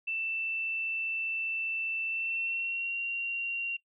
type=tone with pitch glide; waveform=sine; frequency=2665 to 2757 Hz; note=E7 to F7; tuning=+18 to -23 cents; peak=-30 dBFS; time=0.07-3.77 s; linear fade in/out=10 ms; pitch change=+59 cents; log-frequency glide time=2.07-2.98 s; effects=noise-tail reverb RT60 0.1 s tail -20 dB re dry